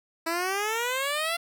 10% pulse exponential sweep, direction up, 324.2 to 691 Hz, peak -18 dBFS, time 0.26-1.37 s, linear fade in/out 10 ms, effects none

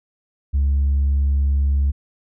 triangle tone with tanh clipping, 69.8 Hz, C#2, 13 cents sharp, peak -15 dBFS, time 0.53-1.92 s, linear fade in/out 20 ms, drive 6 dB, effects none

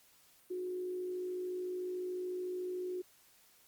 sine tone with frequency modulation, 364.1 Hz, F#4, 28 cents flat, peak -36 dBFS, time 0.5-3.02 s, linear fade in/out 10 ms, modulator 53.8 Hz, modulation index 0.25, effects white hiss -65 dBFS RMS until 3.67 s + Opus 48 kbps

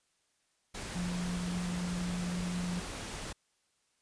sine tone in noise, 177.4 Hz, F3, 27 cents sharp, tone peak -33 dBFS, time 0.95-2.8 s, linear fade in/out 10 ms, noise pink, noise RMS -41 dBFS, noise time 0.74-3.33 s, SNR +5 dB, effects white hiss -75 dBFS RMS until 4.01 s + resampled to 22050 Hz

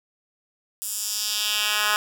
10% pulse tone with high-pass filter sweep, 209.9 Hz, G#3, 19 cents sharp, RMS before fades -25 dBFS, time 0.82-1.96 s, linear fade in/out 0 ms, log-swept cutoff 9300 to 1500 Hz, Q 1.5, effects none

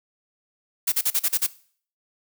blue noise bursts, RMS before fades -21 dBFS, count 7, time 0.87-1.468 s, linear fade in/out 10 ms, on 52 ms, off 39 ms, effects noise-tail reverb RT60 0.5 s tail -19 dB re dry

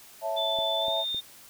sine chord, A major, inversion first, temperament equal, 554.4 / 659.3 / 880 Hz, C#5 / E5 / A5, 0 / 0 / 0 cents, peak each -35 / -29 / -33 dBFS, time 0.21-1.05 s, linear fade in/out 50 ms
sine tone with pitch glide, 3520 to 3634 Hz, A7 to A#7, 0 to -45 cents, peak -28 dBFS, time 0.36-1.21 s, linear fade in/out 20 ms, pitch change +55 cents, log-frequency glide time 0.79-0.93 s
clicks, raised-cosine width 2 ms, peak -30 dBFS, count 3, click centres 0.588 / 0.883 / 1.146 s
effects white hiss -51 dBFS RMS until 1.49 s

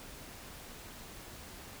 silence, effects pink hiss -49 dBFS RMS until 1.8 s

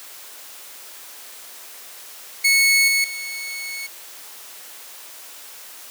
sawtooth tone with level steps, 2202 Hz, C#7, 12 cents flat, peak -10 / -13 / -25 dBFS, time 2.44-3.87 s, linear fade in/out 10 ms, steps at 2.88 / 3.04 s, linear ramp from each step 2 ms, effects white hiss -40 dBFS RMS until 5.9 s + high-pass 400 Hz 12 dB/octave

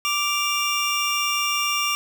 25% pulse tone pair together, 1174.7 / 2794 Hz, D6 / F7, 0 / 0 cents, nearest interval octave + minor third, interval 1500 cents, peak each -20 dBFS, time 0.05-1.95 s, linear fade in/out 0 ms, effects none

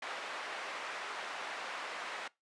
white band-pass noise, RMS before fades -42 dBFS, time 0.02-2.28 s, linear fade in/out 5 ms, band 580 to 1900 Hz, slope 12 dB/octave, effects noise-tail reverb RT60 0.2 s tail -22 dB re dry + resampled to 22050 Hz

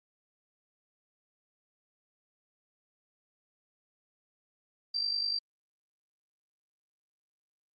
sine tone with amplitude modulation, 4699 Hz, D8, in tune, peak -26 dBFS, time 4.94-5.39 s, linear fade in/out 10 ms, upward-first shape sine, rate 50.2 Hz, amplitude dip 65%, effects Opus 32 kbps

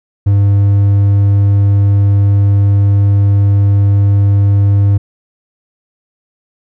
triangle tone, 100.3 Hz, G2, 40 cents sharp, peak -4 dBFS, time 0.26-4.98 s, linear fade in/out 10 ms, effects none

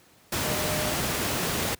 sine tone in noise, 610 Hz, D#5, 34 cents flat, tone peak -32 dBFS, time 0.45-0.94 s, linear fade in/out 5 ms, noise pink, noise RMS -27 dBFS, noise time 0.32-1.75 s, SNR -8 dB, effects pink hiss -57 dBFS RMS until 1.79 s + high-pass 80 Hz 12 dB/octave

